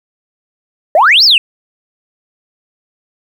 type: exponential two-way sweep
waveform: sine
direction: up then down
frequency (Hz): 572 to 5630 to 2554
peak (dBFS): -3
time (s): 0.95-1.38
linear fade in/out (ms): 2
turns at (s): 1.24
effects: tanh soft clip ceiling 0 dBFS + 7-bit